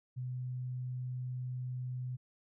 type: tone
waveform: sine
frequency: 126.2 Hz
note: B2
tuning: 38 cents sharp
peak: -36 dBFS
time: 0.16-2.17 s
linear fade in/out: 20 ms
effects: none